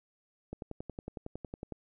click train, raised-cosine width 2 ms, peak -26 dBFS, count 14, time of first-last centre 0.53-1.723 s, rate 10.9 Hz, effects none

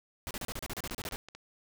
pink noise bursts, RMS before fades -38 dBFS, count 13, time 0.27-1.16 s, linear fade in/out 0 ms, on 38 ms, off 33 ms
clicks, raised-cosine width 0.2 ms, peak -29 dBFS, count 9, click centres 0.898 / 0.934 / 0.999 / 1.039 / 1.081 / 1.112 / 1.145 / 1.286 / 1.35 s
effects none

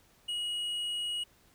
sine tone with hard clipping, 2900 Hz, F#7, 35 cents flat, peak -33 dBFS, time 0.28-1.24 s, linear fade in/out 10 ms, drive 5 dB, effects pink hiss -64 dBFS RMS until 1.54 s

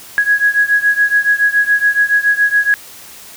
sine beating tone pair, 1661.2 / 1668.3 Hz, G#6 / G#6, 0 / +7 cents, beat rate 7.1 Hz, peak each -12 / -14 dBFS, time 0.18-2.74 s, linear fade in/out 0 ms, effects white hiss -36 dBFS RMS until 3.36 s

